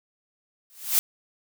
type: noise with exponential growth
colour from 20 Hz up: blue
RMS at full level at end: -17 dBFS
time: 0.7-0.99 s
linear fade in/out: 0 ms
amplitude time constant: 61 ms
effects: none